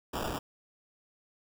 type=noise with sample-and-hold; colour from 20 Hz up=white; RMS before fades=-35 dBFS; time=0.13-0.39 s; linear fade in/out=10 ms; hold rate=2100 Hz; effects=none